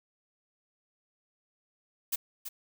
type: noise with echo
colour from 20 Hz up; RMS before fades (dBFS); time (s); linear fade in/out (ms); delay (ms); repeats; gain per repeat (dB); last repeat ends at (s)
blue; -30; 2.12-2.16; 10; 330; 1; -9; 2.49
effects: none